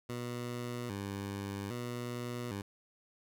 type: tone with vibrato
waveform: 15% pulse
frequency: 110 Hz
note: A2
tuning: in tune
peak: -31 dBFS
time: 0.09-2.62 s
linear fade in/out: 5 ms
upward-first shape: square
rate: 0.62 Hz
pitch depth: 170 cents each way
effects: none